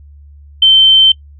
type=tone; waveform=sine; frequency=3100 Hz; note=G7; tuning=20 cents flat; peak=-3 dBFS; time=0.62-1.12 s; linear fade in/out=5 ms; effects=noise-tail reverb RT60 0.1 s tail -23 dB re dry + added 72 Hz sine -35 dBFS peak until 1.39 s